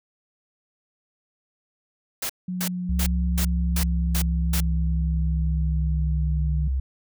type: noise bursts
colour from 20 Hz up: white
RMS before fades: -28 dBFS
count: 7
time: 2.22-4.605 s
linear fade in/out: 5 ms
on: 75 ms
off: 310 ms
type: exponential sweep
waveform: sine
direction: down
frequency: 182.4 to 152.5 Hz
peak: -26 dBFS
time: 2.48-6.68 s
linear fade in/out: 5 ms
type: tone with pitch glide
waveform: sine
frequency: 66.6 to 65.87 Hz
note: C2 to C2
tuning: +31 to +12 cents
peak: -21 dBFS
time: 2.89-6.8 s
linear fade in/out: 5 ms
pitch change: -19 cents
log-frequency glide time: 3.56-3.81 s
effects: none